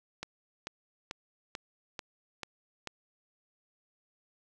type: click train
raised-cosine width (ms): 0.2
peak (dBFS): -20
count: 7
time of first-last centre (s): 0.23-2.873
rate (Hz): 2.27
effects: none